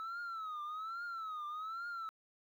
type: tone with vibrato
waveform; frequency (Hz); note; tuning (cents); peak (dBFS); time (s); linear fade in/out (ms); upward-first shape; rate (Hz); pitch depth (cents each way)
sine; 1298; E6; -27; -37; 0-2.09; 0; triangle; 1.2; 160
effects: tanh soft clip ceiling -39 dBFS + 12-bit